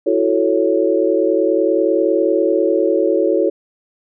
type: chord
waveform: sine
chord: F# minor seventh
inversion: third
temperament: equal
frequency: 329.6 / 370 / 440 / 554.4 Hz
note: E4 / F#4 / A4 / C#5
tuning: 0 / 0 / 0 / 0 cents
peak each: -18 dBFS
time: 0.06-3.5 s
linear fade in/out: 10 ms
effects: none